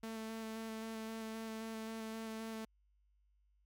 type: tone with vibrato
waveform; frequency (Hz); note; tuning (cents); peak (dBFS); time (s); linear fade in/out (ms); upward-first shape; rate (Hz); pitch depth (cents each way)
sawtooth; 222.4; A3; +19; -38; 0.03-2.65; 5; square; 3.8; 11
effects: added 50 Hz sine -70 dBFS peak until 3.65 s + MP3 96 kbps